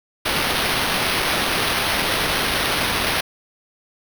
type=noise with sample-and-hold; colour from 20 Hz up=blue; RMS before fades=-21 dBFS; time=0.25-3.21 s; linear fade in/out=10 ms; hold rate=7350 Hz; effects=none